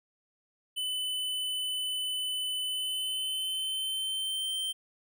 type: tone with pitch glide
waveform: square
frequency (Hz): 3011 to 3121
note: F#7 to G7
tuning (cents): +30 to -8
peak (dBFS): -31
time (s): 0.76-4.73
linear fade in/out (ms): 20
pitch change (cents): +62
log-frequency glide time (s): 2.64-4.52
effects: none